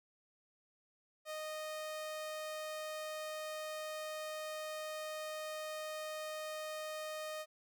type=tone; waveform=sawtooth; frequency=619 Hz; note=D#5; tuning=9 cents flat; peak=-37 dBFS; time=1.25-7.46 s; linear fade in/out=50 ms; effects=none